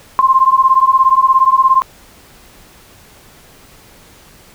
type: beating tone pair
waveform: sine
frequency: 1046.5 / 1063.5 Hz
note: C6 / C6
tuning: 0 / +28 cents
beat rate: 17 Hz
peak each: -10 dBFS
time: 0.19-1.82 s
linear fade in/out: 0 ms
effects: pink hiss -43 dBFS RMS until 4.54 s